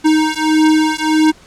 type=beating tone pair; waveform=square; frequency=311.1 / 312.7 Hz; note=D#4 / D#4; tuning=0 / +9 cents; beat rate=1.6 Hz; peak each=-14 dBFS; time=0.04-1.32 s; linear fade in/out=20 ms; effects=pink hiss -44 dBFS RMS until 1.46 s + low-pass 8000 Hz 12 dB/octave